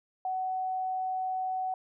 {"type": "tone", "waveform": "sine", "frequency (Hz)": 749, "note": "F#5", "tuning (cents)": 21, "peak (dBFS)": -29, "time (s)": [0.25, 1.74], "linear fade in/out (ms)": 2, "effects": []}